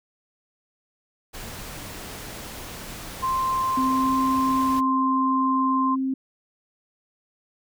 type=noise; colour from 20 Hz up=pink; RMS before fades=-37 dBFS; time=1.33-4.81 s; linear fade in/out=20 ms
type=tone; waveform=sine; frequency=1046.5 Hz; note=C6; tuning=in tune; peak=-21 dBFS; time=3.22-5.96 s; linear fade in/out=20 ms
type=tone with pitch glide; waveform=sine; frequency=261.6 to 264.9 Hz; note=C4 to C4; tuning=0 to +22 cents; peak=-22 dBFS; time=3.77-6.14 s; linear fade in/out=5 ms; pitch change=+22 cents; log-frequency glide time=3.87-4.11 s
effects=none